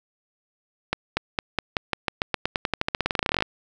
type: accelerating click train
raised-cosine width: 0.3 ms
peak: -6 dBFS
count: 30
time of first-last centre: 0.93-3.424 s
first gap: 240 ms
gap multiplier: 0.91
effects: none